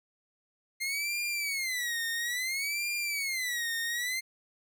sawtooth tone with vibrato, 2100 Hz, C7, 6 cents sharp, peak -27 dBFS, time 0.8-4.21 s, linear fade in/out 20 ms, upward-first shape sine, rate 0.59 Hz, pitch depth 230 cents each way, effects none

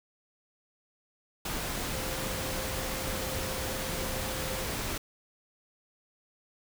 sine tone in noise, 523.3 Hz, C5, in tune, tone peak -40 dBFS, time 1.93-4.65 s, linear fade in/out 5 ms, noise pink, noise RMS -34 dBFS, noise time 1.45-4.98 s, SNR -9 dB, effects none

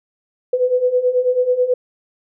sine beating tone pair, 493.9 / 503.1 Hz, B4 / B4, 0 / +32 cents, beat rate 9.2 Hz, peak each -19 / -15 dBFS, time 0.53-1.74 s, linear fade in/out 5 ms, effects none

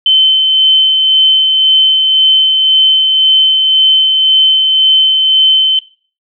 sine tone with tremolo, 3072 Hz, G7, 36 cents flat, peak -4 dBFS, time 0.06-5.79 s, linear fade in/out 2 ms, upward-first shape sine, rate 1.9 Hz, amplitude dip 30%, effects noise-tail reverb RT60 0.4 s tail -18 dB re dry

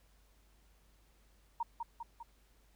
sine tone with echo, 932.3 Hz, A#5, in tune, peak -32 dBFS, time 1.6-1.63 s, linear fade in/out 5 ms, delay 200 ms, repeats 3, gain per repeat -4 dB, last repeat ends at 2.23 s, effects added 50 Hz sine -65 dBFS peak until 2.75 s + pink hiss -71 dBFS RMS until 2.75 s

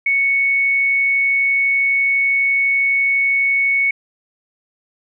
sine tone, 2217 Hz, C#7, in tune, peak -13 dBFS, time 0.06-3.91 s, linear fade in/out 5 ms, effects none

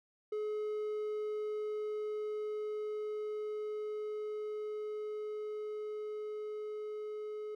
triangle tone with level ramp, 424.8 Hz, G#4, 39 cents sharp, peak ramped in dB -32 to -37 dBFS, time 0.32-7.55 s, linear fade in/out 5 ms, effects none

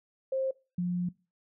sine tone pair in turn, 530 / 177.53 Hz, C5 / F3, +22 / +29 cents, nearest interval octave + perfect fifth, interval 1893 cents, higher first, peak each -27 dBFS, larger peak neither, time 0.32-0.51 / 0.78-1.09 s, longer second, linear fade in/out 5 ms, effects noise-tail reverb RT60 0.3 s tail -22 dB re dry

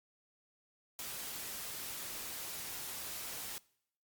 white noise, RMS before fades -43 dBFS, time 0.99-3.58 s, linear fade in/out 0 ms, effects noise-tail reverb RT60 0.7 s tail -23 dB re dry + Opus 48 kbps

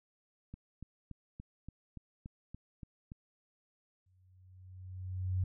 click train, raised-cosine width 5 ms, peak -33 dBFS, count 10, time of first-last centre 0.54-3.119 s, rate 3.49 Hz
sine tone with exponential growth, 92.5 Hz, F#2, in tune, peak -28 dBFS, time 4.06-5.44 s, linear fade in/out 5 ms, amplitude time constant 300 ms
effects none

